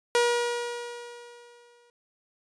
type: tone with exponential decay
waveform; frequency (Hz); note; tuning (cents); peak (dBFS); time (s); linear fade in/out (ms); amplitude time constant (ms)
sawtooth; 478.7; A#4; +46; -15; 0.15-1.9; 1; 380
effects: resampled to 22050 Hz